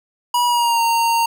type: tone with pitch glide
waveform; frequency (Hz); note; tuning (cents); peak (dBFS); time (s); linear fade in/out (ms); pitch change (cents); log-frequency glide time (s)
square; 969 to 923.6; B5 to A#5; -33 to -16; -15; 0.34-1.26; 5; -83; 0.46-0.81
effects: none